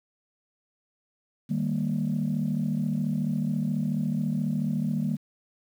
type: tone cluster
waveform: sine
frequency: 153.8 / 198.2 / 232.4 Hz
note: D#3 / G3 / A#3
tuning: -20 / +19 / -5 cents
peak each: -28 dBFS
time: 1.49-5.17 s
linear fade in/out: 20 ms
effects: tanh soft clip ceiling -18 dBFS + 9-bit